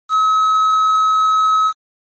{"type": "tone with quantisation", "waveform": "triangle", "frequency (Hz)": 1282, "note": "E6", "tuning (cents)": -49, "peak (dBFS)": -9, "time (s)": [0.09, 1.73], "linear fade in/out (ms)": 50, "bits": 6, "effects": ["MP3 32 kbps"]}